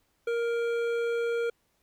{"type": "tone with hard clipping", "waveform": "sine", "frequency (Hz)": 467.8, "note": "A#4", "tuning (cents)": 6, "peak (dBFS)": -28, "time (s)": [0.27, 1.5], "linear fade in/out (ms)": 5, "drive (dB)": 11, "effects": ["pink hiss -72 dBFS RMS until 1.82 s"]}